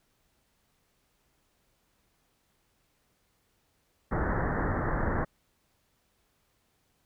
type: low-pass noise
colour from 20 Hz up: pink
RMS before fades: -29 dBFS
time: 4.11-5.25 s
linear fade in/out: 10 ms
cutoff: 1900 Hz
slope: 96 dB/octave
effects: pink hiss -72 dBFS RMS until 7.05 s